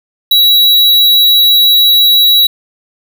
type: tone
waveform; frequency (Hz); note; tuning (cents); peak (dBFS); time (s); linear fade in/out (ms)
square; 3898; B7; -23; -5; 0.31-2.47; 5
effects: 7-bit